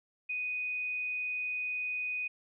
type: tone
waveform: sine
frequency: 2489 Hz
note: D#7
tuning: in tune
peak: -32 dBFS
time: 0.29-2.28 s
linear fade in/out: 10 ms
effects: none